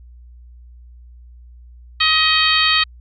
harmonic tone, 630 Hz, D#5, 21 cents sharp, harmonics 2 / 3 / 4 / 5 / 6 / 7, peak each -20 / -20 / -20 / -20 / -20 / -20 dBFS, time 2-2.84 s, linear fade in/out 10 ms, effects added 60 Hz sine -39 dBFS peak until 3 s

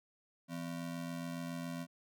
square ring-modulated tone, 210.8 Hz, G#3, 26 cents sharp, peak -37 dBFS, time 0.48-1.87 s, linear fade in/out 50 ms, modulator 43.6 Hz, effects none

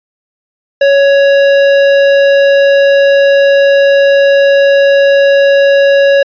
triangle tone with hard clipping, 557 Hz, C#5, 8 cents sharp, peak -6 dBFS, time 0.81-6.23 s, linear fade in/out 5 ms, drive 17 dB, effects resampled to 11025 Hz

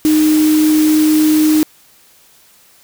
sine tone in noise, 308.4 Hz, D#4, 15 cents flat, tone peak -8 dBFS, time 0.05-1.63 s, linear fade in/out 0 ms, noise white, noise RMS -23 dBFS, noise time 0.05-1.63 s, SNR +12 dB, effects white hiss -48 dBFS RMS until 2.83 s

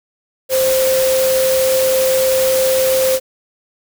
sine tone in noise, 523.3 Hz, C5, in tune, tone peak -12 dBFS, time 0.49-3.2 s, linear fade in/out 50 ms, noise white, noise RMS -21 dBFS, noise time 0.49-3.2 s, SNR +6 dB, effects none

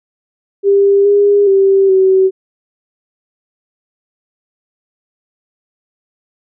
sine tone with pitch steps, 398.4 / 406.2 / 389.5 / 379.7 Hz, G4 / G#4 / G4 / F#4, +28 / -38 / -11 / +45 cents, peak -6 dBFS, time 0.63-2.31 s, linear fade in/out 50 ms, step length 420 ms, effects none

